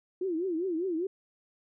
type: tone with vibrato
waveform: sine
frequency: 349.2 Hz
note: F4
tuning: in tune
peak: -28 dBFS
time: 0.21-1.07 s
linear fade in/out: 5 ms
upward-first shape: triangle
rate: 5 Hz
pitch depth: 210 cents each way
effects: none